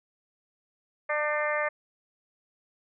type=harmonic tone with a mistuned harmonic; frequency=299 Hz; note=D4; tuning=31 cents sharp; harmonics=2 / 3 / 4 / 5 / 6 / 7 / 8; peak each=-29 / -37 / -33 / -38 / -32 / -33 / -44 dBFS; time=1.09-1.69 s; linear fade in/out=10 ms; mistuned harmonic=5; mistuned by=+38 cents; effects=none